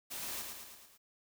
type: noise with echo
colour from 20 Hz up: white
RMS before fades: -42 dBFS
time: 0.1-0.43 s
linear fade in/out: 20 ms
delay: 110 ms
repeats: 5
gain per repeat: -4 dB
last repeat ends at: 0.98 s
effects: none